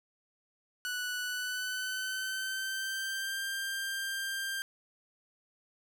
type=tone with pitch glide; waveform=sawtooth; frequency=1480 to 1586.2 Hz; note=F#6 to G6; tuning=0 to +20 cents; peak=-30 dBFS; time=0.85-4.62 s; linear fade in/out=0 ms; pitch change=+120 cents; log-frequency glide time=1.21-3.42 s; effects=none